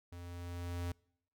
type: tone with level ramp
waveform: square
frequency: 87.31 Hz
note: F2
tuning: in tune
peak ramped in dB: -47 to -36 dBFS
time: 0.12-0.92 s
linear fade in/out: 5 ms
effects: noise-tail reverb RT60 0.7 s tail -26 dB re dry